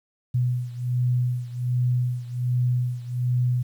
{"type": "beating tone pair", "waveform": "sine", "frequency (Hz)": [123.47, 124.77], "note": ["B2", "B2"], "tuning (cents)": [0, 18], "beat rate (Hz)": 1.3, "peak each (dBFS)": [-23, -26], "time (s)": [0.34, 3.63], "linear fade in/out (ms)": 10, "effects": ["9-bit"]}